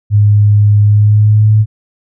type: tone with pitch glide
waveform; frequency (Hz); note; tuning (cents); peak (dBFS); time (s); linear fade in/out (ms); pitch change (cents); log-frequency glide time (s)
sine; 103.83 to 107.55; G#2 to A2; 0 to -39; -4; 0.1-1.66; 50; +61; 0.83-1.54
effects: none